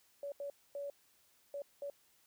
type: tone bursts at uneven times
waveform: sine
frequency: 567 Hz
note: C#5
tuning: 39 cents sharp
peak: -39 dBFS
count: 5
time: 0.23-0.32 / 0.4-0.5 / 0.75-0.9 / 1.54-1.62 / 1.82-1.9 s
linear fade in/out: 2 ms
effects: white hiss -70 dBFS RMS until 2.26 s